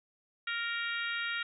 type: harmonic tone with a mistuned harmonic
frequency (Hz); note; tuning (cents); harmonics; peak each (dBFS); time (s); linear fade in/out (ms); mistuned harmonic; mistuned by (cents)
466.2; A#4; 0; 3 / 4 / 5 / 6 / 7 / 8; -36 / -38 / -40 / -42 / -43 / -44; 0.47-1.43; 5; 8; +17
effects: none